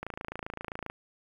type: click train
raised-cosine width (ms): 0.5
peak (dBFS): -21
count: 25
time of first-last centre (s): 0.03-0.9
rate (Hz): 27.6
effects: 9-bit